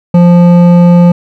sine tone with hard clipping, 174.61 Hz, F3, in tune, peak -3 dBFS, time 0.14-1.12 s, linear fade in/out 5 ms, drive 10 dB, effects none

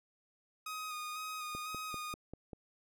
sawtooth tone with vibrato, 1244.5 Hz, D#6, in tune, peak -36 dBFS, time 0.66-2.14 s, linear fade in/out 5 ms, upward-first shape square, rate 2 Hz, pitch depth 20 cents each way
click train, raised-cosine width 2 ms, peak -31 dBFS, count 6, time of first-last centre 1.55-2.532 s, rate 5.09 Hz
effects none

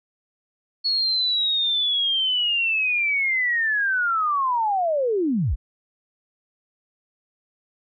sine linear sweep, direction down, 4374 to 34.96 Hz, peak -19 dBFS, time 0.84-5.56 s, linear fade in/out 20 ms, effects none

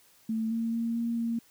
sine tone with pitch steps, 222.4 / 228.4 / 230.7 / 233 / 231.3 Hz, A3 / A#3 / A#3 / A#3 / A#3, +19 / -35 / -18 / -1 / -13 cents, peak -27 dBFS, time 0.29-1.39 s, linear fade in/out 5 ms, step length 220 ms, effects white hiss -61 dBFS RMS until 1.5 s

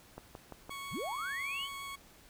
click train, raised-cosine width 1 ms, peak -30 dBFS, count 4, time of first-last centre 0.18-0.695 s, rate 5.83 Hz
20% pulse tone with vibrato, 1108.7 Hz, C#6, in tune, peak -36 dBFS, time 0.7-1.96 s, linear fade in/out 10 ms, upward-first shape triangle, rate 7.3 Hz, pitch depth 9 cents each way
sine linear sweep, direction up, 32.08 to 3197 Hz, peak -36 dBFS, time 0.9-1.69 s, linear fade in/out 50 ms
effects pink hiss -59 dBFS RMS until 2.29 s

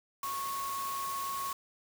sine tone in noise, 1100 Hz, C#6, 14 cents flat, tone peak -34 dBFS, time 0.23-1.53 s, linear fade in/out 2 ms, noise white, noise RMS -42 dBFS, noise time 0.23-1.53 s, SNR +5 dB, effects none

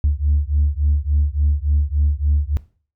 sine beating tone pair, 71.6 / 75.1 Hz, D2 / D2, -43 / +39 cents, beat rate 3.5 Hz, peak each -17 dBFS, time 0.04-2.57 s, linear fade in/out 0 ms, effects noise-tail reverb RT60 0.4 s tail -18 dB re dry + tanh soft clip ceiling -9 dBFS

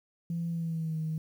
sine tone with pitch glide, 168.4 to 158.03 Hz, E3 to D#3, +37 to +27 cents, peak -29 dBFS, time 0.3-1.18 s, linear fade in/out 2 ms, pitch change -110 cents, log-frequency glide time 0.5-0.98 s, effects tanh soft clip ceiling -25 dBFS + 10-bit

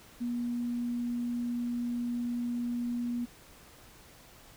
sine tone, 240.3 Hz, B3, 47 cents flat, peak -30 dBFS, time 0.2-3.26 s, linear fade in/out 20 ms, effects pink hiss -55 dBFS RMS until 4.56 s

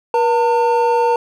triangle tone pair together, 479.4 / 905 Hz, A#4 / A5, +48 / +48 cents, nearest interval major seventh, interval 1100 cents, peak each -13 dBFS, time 0.14-1.16 s, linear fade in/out 2 ms, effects none

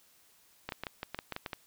clicks, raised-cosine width 0.3 ms, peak -20 dBFS, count 11, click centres 0.69 / 0.722 / 0.836 / 0.868 / 1.031 / 1.146 / 1.189 / 1.323 / 1.364 / 1.462 / 1.532 s, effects white hiss -64 dBFS RMS until 1.66 s

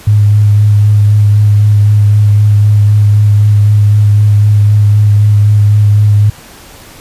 sine tone with vibrato, 104.1 Hz, G#2, 5 cents sharp, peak -3 dBFS, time 0.07-6.3 s, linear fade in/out 5 ms, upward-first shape sine, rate 3.9 Hz, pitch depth 16 cents each way, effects pink hiss -34 dBFS RMS until 7 s + resampled to 32000 Hz

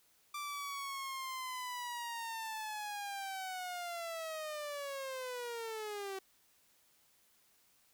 sawtooth linear sweep, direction down, 1179 to 380 Hz, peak -36 dBFS, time 0.34-6.19 s, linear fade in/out 5 ms, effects white hiss -70 dBFS RMS until 7.93 s

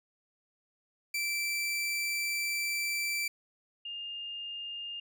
sawtooth / sine tone pair in turn, 2335 / 2818 Hz, D7 / F7, -11 / +15 cents, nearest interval minor third, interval 326 cents, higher second, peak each -27 / -37 dBFS, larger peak first, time 1.14-3.28 / 3.85-5 s, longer first, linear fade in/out 5 ms, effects none

